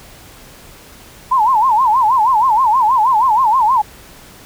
sine tone with vibrato, 949 Hz, A#5, 31 cents sharp, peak -9 dBFS, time 1.31-3.82 s, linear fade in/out 10 ms, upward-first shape sine, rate 6.3 Hz, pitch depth 210 cents each way, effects pink hiss -40 dBFS RMS until 4.45 s

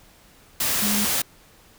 sine tone in noise, 207.7 Hz, G#3, in tune, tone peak -24 dBFS, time 0.82-1.05 s, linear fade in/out 5 ms, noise white, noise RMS -23 dBFS, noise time 0.6-1.22 s, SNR -4 dB, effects pink hiss -53 dBFS RMS until 1.78 s

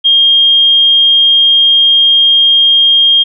sine tone, 3225 Hz, G7, 48 cents sharp, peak -4 dBFS, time 0.04-3.24 s, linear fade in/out 20 ms, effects none

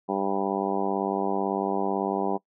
harmonic tone, 98 Hz, G2, in tune, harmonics 2 / 3 / 4 / 5 / 6 / 7 / 8 / 9 / 10, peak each -32 / -32 / -30 / -35 / -36 / -34 / -31 / -36 / -36 dBFS, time 0.08-2.38 s, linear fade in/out 20 ms, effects noise-tail reverb RT60 0.1 s tail -22 dB re dry

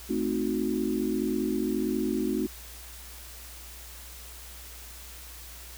sine chord, A diminished seventh, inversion none, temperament equal with one note detuned, 220 / 261.6 / 311.1 / 366 Hz, A3 / C4 / Eb4 / Gb4, 0 / 0 / 0 / -19 cents, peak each -31 dBFS, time 0.09-2.47 s, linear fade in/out 10 ms, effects added 60 Hz sine -46 dBFS peak until 5.77 s + white hiss -46 dBFS RMS until 5.77 s

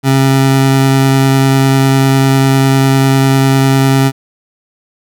25% pulse tone with vibrato, 134.8 Hz, C#3, 48 cents flat, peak -3 dBFS, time 0.03-4.12 s, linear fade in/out 50 ms, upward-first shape sine, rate 10 Hz, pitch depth 8 cents each way, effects none

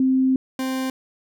sine / 40% pulse tone pair in turn, 261.6 / 261.6 Hz, C4 / C4, 0 / 0 cents, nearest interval unison, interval 0 cents, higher neither, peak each -15 / -22 dBFS, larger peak first, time 0-0.36 / 0.59-0.9 s, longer first, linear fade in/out 2 ms, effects none

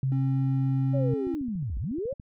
sine tone with pitch glide, 133 to 132.16 Hz, C3 to C3, +29 to +18 cents, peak -23 dBFS, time 0.03-1.14 s, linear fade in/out 2 ms, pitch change -11 cents, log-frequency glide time 0.34-0.95 s
triangle tone, 269.3 Hz, C#4, 50 cents flat, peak -28 dBFS, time 0.12-1.35 s, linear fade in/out 0 ms
sine linear two-way sweep, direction down then up, 580 to 44.75 to 580 Hz, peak -28 dBFS, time 0.93-2.14 s, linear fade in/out 20 ms, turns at 1.78 s
click train, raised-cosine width 5 ms, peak -31 dBFS, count 14, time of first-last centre 1.27-2.199 s, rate 14 Hz
effects none

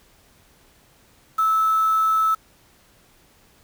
sine tone with quantisation, 1306 Hz, E6, 17 cents flat, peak -16 dBFS, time 1.38-2.35 s, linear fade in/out 10 ms, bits 6, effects pink hiss -56 dBFS RMS until 3.63 s

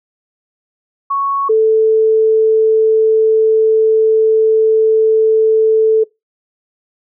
sine tone pair in turn, 1108.7 / 440 Hz, C#6 / A4, 0 / 0 cents, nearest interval octave + major third, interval 1600 cents, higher first, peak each -13 / -7 dBFS, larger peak second, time 1.1-1.49 / 1.49-6.04 s, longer second, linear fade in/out 10 ms, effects noise-tail reverb RT60 0.2 s tail -23 dB re dry

